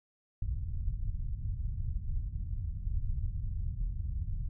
pink low-pass noise, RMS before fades -34 dBFS, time 0.42-4.49 s, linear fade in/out 5 ms, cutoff 110 Hz, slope 24 dB/octave, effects none

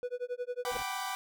triangle tone with tremolo, 492.1 Hz, B4, 6 cents flat, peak -29 dBFS, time 0.03-0.77 s, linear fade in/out 0 ms, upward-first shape sine, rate 11 Hz, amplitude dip 100%
sawtooth chord, G major seventh, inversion third, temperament equal with one note detuned, 749 / 784 / 987.8 / 1174.7 Hz, F#5 / G5 / B5 / D6, +21 / 0 / 0 / 0 cents, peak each -36 dBFS, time 0.65-1.15 s, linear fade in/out 0 ms
pink noise, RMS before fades -47 dBFS, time 0.7-0.83 s, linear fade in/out 10 ms
effects none

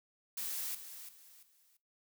blue noise with echo, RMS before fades -39 dBFS, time 0.37-0.75 s, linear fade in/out 5 ms, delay 340 ms, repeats 3, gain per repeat -10 dB, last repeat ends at 1.77 s, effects noise-tail reverb RT60 0.2 s tail -18 dB re dry

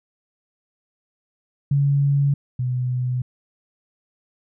sine tone pair in turn, 141 / 125.62 Hz, C#3 / B2, +30 / +30 cents, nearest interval major second, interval 200 cents, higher first, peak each -15 / -20 dBFS, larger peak first, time 1.71-2.34 / 2.59-3.22 s, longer neither, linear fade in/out 5 ms, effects none

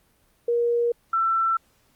sine tone pair in turn, 473.6 / 1339.5 Hz, A#4 / E6, +27 / +27 cents, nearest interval octave + tritone, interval 1800 cents, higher second, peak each -19 dBFS, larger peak neither, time 0.48-0.92 / 1.13-1.57 s, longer neither, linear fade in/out 5 ms, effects pink hiss -63 dBFS RMS until 1.95 s + Opus 32 kbps

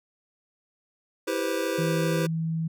square chord, C major seventh, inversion first, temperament just, 327 / 392.4 / 490.5 / 523.3 Hz, E4 / G4 / B4 / C5, -14 / +2 / -12 / 0 cents, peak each -32 dBFS, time 1.27-2.27 s, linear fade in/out 10 ms
sine tone, 162.4 Hz, E3, 26 cents flat, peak -25 dBFS, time 1.78-2.68 s, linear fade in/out 10 ms
effects none

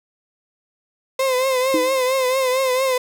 35% pulse tone with vibrato, 519 Hz, C5, 14 cents flat, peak -15 dBFS, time 1.19-2.98 s, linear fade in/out 5 ms, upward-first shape triangle, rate 4.4 Hz, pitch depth 71 cents each way
sine tone with exponential decay, 315.9 Hz, D#4, 26 cents sharp, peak -15 dBFS, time 1.74-2.03 s, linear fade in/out 2 ms, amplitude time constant 61 ms
effects none

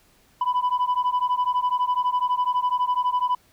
sine beating tone pair, 987.8 / 999.8 Hz, B5 / B5, 0 / +21 cents, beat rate 12 Hz, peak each -21 dBFS, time 0.41-3.35 s, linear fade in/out 5 ms, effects tanh soft clip ceiling -17 dBFS + pink hiss -59 dBFS RMS until 3.52 s

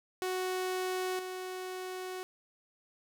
sawtooth tone with level steps, 370 Hz, F#4, in tune, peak -28 / -34 dBFS, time 0.22-2.23 s, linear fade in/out 0 ms, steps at 1.19 s, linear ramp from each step 2 ms, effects none

